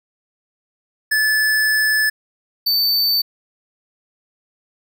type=tone pair in turn; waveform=square; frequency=1734 / 4554 Hz; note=A6 / C#8; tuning=-26 / +46 cents; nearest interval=octave + perfect fourth; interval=1672 cents; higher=second; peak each=-15 dBFS; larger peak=neither; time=1.11-2.1 / 2.66-3.22 s; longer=first; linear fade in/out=10 ms; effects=none